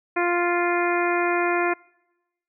harmonic tone, 349.2 Hz, F4, in tune, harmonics 1 / 2 / 3 / 4 / 5 / 6 / 7, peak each -23 / -26 / -28 / -29 / -30 / -31 / -31 dBFS, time 0.16-1.74 s, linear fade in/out 10 ms, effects noise-tail reverb RT60 1.0 s tail -26 dB re dry

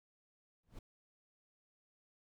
brown noise with exponential growth, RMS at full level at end -45 dBFS, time 0.63-0.79 s, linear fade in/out 5 ms, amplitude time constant 33 ms, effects none

